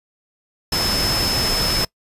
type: tone in noise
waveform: sine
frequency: 5220 Hz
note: E8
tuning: 18 cents flat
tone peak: -20 dBFS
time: 0.72-1.85 s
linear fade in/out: 5 ms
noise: pink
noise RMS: -22 dBFS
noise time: 0.72-1.85 s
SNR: -1 dB
effects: noise-tail reverb RT60 0.1 s tail -23 dB re dry + resampled to 32000 Hz